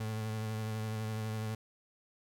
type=tone with vibrato; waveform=35% pulse; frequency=109.3 Hz; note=A2; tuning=11 cents flat; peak=-33 dBFS; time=0-1.55 s; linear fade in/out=5 ms; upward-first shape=sine; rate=12 Hz; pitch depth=24 cents each way; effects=none